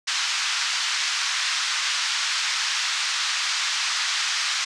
white band-pass noise, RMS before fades -25 dBFS, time 0.07-4.65 s, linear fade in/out 10 ms, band 1100 to 5800 Hz, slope 24 dB/octave, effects resampled to 22050 Hz

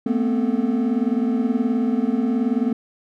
triangle tone cluster, 220.8 / 241.5 / 260.2 / 441.4 Hz, A3 / B3 / C4 / A4, +6 / -39 / -9 / +5 cents, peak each -22 / -19 / -22 / -28 dBFS, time 0.06-2.73 s, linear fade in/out 5 ms, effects none

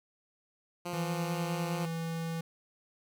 10% pulse tone with vibrato, 174.61 Hz, F3, in tune, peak -27 dBFS, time 0.85-1.86 s, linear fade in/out 10 ms, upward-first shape triangle, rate 4.6 Hz, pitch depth 13 cents each way
square tone, 164.81 Hz, E3, in tune, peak -34 dBFS, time 0.93-2.41 s, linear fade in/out 5 ms
effects none

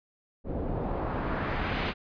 pink noise with low-pass filter sweep, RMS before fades -31 dBFS, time 0.44-1.94 s, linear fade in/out 50 ms, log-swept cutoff 430 to 3100 Hz, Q 1.2, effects resampled to 11025 Hz

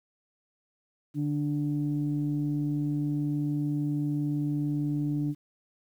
sine tone pair together, 146.94 / 293.7 Hz, D3 / D4, +1 / 0 cents, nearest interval octave, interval 1199 cents, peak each -28 dBFS, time 1.14-5.35 s, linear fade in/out 50 ms, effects tanh soft clip ceiling -19 dBFS + 10-bit

